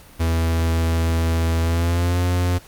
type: tone with pitch glide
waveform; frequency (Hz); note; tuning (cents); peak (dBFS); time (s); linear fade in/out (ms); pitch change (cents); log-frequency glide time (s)
45% pulse; 82.41 to 88.84; E2 to F2; 0 to +30; -17; 0.19-2.59; 20; +130; 1.61-2.2
effects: pink hiss -46 dBFS RMS until 2.67 s + Opus 48 kbps